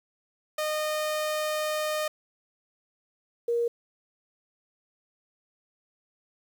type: tone pair in turn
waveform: sawtooth / sine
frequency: 613 / 471.1 Hz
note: D#5 / A#4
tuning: -26 / +18 cents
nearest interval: perfect fourth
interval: 456 cents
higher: first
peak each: -23 dBFS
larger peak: neither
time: 0.58-2.08 / 3.48-3.68 s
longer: first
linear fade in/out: 5 ms
effects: 9-bit